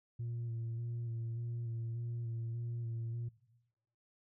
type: tone with vibrato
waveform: sine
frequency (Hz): 116.54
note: A#2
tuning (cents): 0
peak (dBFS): -35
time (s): 0.19-3.29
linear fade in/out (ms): 10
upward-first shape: square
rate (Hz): 1.7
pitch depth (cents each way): 22
effects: noise-tail reverb RT60 1.0 s tail -20 dB re dry + tanh soft clip ceiling -35 dBFS